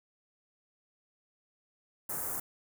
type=band-stop noise; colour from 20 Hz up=white; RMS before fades=-36 dBFS; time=2.09-2.4 s; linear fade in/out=5 ms; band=1500 to 7900 Hz; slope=24 dB/octave; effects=none